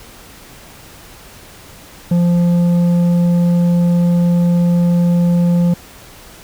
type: tone with tanh clipping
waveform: sine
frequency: 173.8 Hz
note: F3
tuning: 8 cents flat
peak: -11 dBFS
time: 2.11-5.74 s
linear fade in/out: 5 ms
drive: 7 dB
effects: pink hiss -39 dBFS RMS until 6.43 s